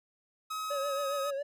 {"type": "tone with pitch glide", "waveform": "45% pulse", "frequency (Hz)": [1273, 1265.7], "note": ["D#6", "D#6"], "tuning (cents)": [39, 29], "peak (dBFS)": -34, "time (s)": [0.5, 1.31], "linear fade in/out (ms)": 10, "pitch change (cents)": -10, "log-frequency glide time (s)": [0.92, 1.03]}
{"type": "tone with vibrato", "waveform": "triangle", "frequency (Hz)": 560, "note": "C#5", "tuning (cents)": 18, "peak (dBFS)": -30, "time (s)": [0.7, 1.43], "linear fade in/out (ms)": 10, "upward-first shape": "triangle", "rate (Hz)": 7.3, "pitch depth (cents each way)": 72}
{"effects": []}